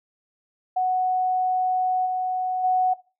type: tone with level steps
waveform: sine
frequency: 740 Hz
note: F#5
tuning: in tune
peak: -19 / -22 / -17 dBFS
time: 0.76-2.94 s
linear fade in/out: 10 ms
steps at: 2.05 / 2.63 s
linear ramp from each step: 20 ms
effects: noise-tail reverb RT60 0.3 s tail -18 dB re dry